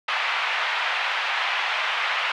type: band-pass noise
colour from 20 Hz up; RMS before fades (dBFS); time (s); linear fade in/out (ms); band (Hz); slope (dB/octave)
white; -25; 0.08-2.32; 5; 730 to 2900; 24
effects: none